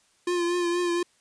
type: tone with vibrato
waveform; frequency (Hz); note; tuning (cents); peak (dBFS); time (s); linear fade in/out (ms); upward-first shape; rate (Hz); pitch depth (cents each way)
square; 349.2; F4; 0; -24; 0.27-1.03; 5; triangle; 4.2; 38
effects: white hiss -64 dBFS RMS until 1.2 s + resampled to 22050 Hz